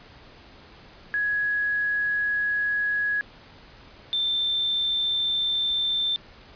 sine tone pair in turn, 1672 / 3563 Hz, G#6 / A7, +11 / +21 cents, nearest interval octave + minor second, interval 1310 cents, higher second, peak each -22 dBFS, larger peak neither, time 1.14-3.21 / 4.13-6.16 s, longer first, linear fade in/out 0 ms, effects pink hiss -49 dBFS RMS until 6.55 s + resampled to 11025 Hz

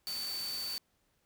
sine tone in noise, 4542 Hz, C#8, 41 cents sharp, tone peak -36 dBFS, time 0.07-0.78 s, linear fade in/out 0 ms, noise white, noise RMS -44 dBFS, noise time 0.07-0.78 s, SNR +5 dB, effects pink hiss -75 dBFS RMS until 1.25 s

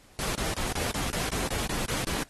pink noise bursts, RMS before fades -31 dBFS, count 11, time 0.19-2.23 s, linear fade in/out 0 ms, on 160 ms, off 28 ms, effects pink hiss -57 dBFS RMS until 2.29 s + AAC 32 kbps

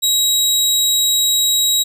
25% pulse tone, 3835 Hz, A#7, 48 cents sharp, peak -9 dBFS, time 0.02-1.84 s, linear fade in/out 20 ms, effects none

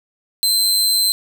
sawtooth tone, 4099 Hz, C8, 36 cents flat, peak -11 dBFS, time 0.43-1.12 s, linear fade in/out 0 ms, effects none

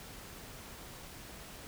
silence, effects pink hiss -49 dBFS RMS until 1.67 s

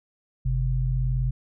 sine tone pair together, 48.32 / 129 Hz, G1 / C3, -24 / -24 cents, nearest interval octave + perfect fourth, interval 1700 cents, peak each -24 dBFS, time 0.45-1.31 s, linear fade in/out 10 ms, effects none

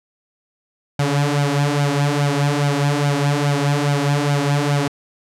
sawtooth tone with flanger, 143.6 Hz, D3, 39 cents flat, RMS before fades -18 dBFS, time 0.99-4.88 s, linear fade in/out 5 ms, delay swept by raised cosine 1.3 to 5.8 ms, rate 2.4 Hz, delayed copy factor +0.7, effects low-pass 9000 Hz 12 dB/octave

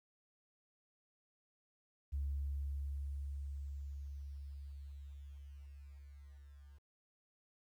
sine tone with level ramp, 70.2 Hz, C#2, 22 cents sharp, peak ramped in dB -34 to -55 dBFS, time 2.12-6.79 s, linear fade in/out 20 ms, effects tanh soft clip ceiling -31 dBFS + 12-bit

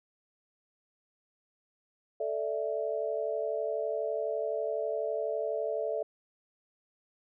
sine chord, A suspended fourth, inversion none, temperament equal, 440 / 587.3 / 659.3 Hz, A4 / D5 / E5, 0 / 0 / 0 cents, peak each -34 dBFS, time 2.2-6.03 s, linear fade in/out 5 ms, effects none

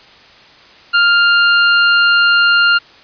sawtooth tone, 1400 Hz, F6, 4 cents sharp, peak -4 dBFS, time 0.93-2.79 s, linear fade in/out 20 ms, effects white hiss -42 dBFS RMS until 3.03 s + resampled to 11025 Hz

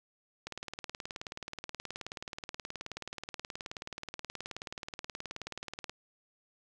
click train, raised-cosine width 0.2 ms, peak -22 dBFS, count 103, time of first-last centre 0.47-5.896 s, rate 18.8 Hz, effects none

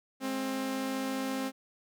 sawtooth tone pair together, 210.3 / 265 Hz, G#3 / C4, +22 / +22 cents, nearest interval major third, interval 400 cents, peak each -36 / -28 dBFS, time 0.2-1.52 s, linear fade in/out 50 ms, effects none

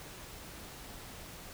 silence, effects pink hiss -48 dBFS RMS until 1.53 s

